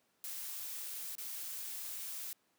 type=noise with dropouts; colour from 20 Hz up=blue; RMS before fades=-43 dBFS; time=0.24-2.33 s; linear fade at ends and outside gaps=1 ms; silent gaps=1.153-1.182 s; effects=pink hiss -75 dBFS RMS until 2.58 s + high-pass 200 Hz 12 dB/octave